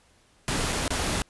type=noise with dropouts; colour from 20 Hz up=pink; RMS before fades=-27 dBFS; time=0.48-1.22 s; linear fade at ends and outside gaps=0 ms; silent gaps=0.724-0.728 / 0.879-0.905 s; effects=pink hiss -61 dBFS RMS until 1.29 s + resampled to 24000 Hz